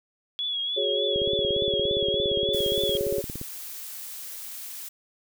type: tone with vibrato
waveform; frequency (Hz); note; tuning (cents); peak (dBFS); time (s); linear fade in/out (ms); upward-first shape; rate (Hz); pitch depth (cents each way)
sine; 3359; G#7; +19; -26; 0.39-2.97; 0; triangle; 3.4; 59
type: chord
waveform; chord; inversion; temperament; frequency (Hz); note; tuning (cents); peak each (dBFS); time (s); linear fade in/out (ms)
sine; F# suspended second; none; equal; 370 / 415.3 / 554.4; F#4 / G#4 / C#5; 0 / 0 / 0; -31 / -28 / -28; 0.76-3.22; 20
type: click train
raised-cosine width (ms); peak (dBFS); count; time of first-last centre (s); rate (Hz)
3; -22; 40; 1.16-3.414; 17.3
type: noise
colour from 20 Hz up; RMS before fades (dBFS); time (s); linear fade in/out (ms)
blue; -38; 2.53-4.89; 10
effects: none